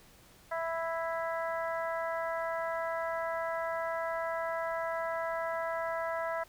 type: harmonic tone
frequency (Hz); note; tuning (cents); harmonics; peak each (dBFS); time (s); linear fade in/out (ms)
330; E4; +2; 2 / 3 / 4 / 5 / 6; -34 / -38 / -40 / -42 / -44; 0.51-6.44; 10
effects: pink hiss -59 dBFS RMS until 6.48 s